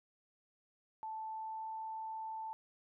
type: tone with pitch glide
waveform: sine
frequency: 878 to 883.1 Hz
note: A5 to A5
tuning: -4 to +6 cents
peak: -40 dBFS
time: 1.03-2.53 s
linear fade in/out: 0 ms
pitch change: +10 cents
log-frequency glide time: 1.22-1.72 s
effects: none